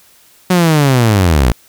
sawtooth linear sweep, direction down, 185.5 to 55 Hz, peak -4 dBFS, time 0.5-1.52 s, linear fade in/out 5 ms, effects white hiss -47 dBFS RMS until 1.68 s

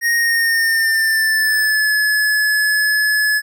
square tone with pitch glide, 1864.7 to 1709.9 Hz, A#6 to A6, 0 to -50 cents, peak -14 dBFS, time 0.01-3.42 s, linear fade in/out 50 ms, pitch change -150 cents, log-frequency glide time 0.17-1.94 s, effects none

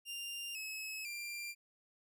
sawtooth tone with pitch steps, 2794 / 2577 / 2377 Hz, F7 / E7 / D7, 0 / -40 / +20 cents, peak -38 dBFS, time 0.05-1.55 s, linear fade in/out 50 ms, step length 500 ms, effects none

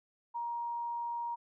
sine tone, 943 Hz, A#5, 20 cents sharp, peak -34 dBFS, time 0.34-1.36 s, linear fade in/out 20 ms, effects none

